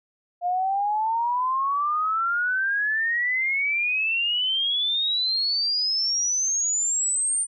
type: exponential sweep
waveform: sine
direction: up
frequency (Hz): 698.5 to 9050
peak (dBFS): -21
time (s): 0.41-7.47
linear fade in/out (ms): 50
effects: none